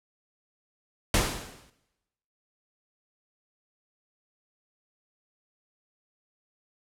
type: noise with exponential decay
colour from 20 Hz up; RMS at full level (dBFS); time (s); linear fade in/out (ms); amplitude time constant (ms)
pink; -21; 1.14-1.7; 2; 120
effects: noise-tail reverb RT60 1.0 s tail -18 dB re dry + low-pass 11000 Hz 12 dB/octave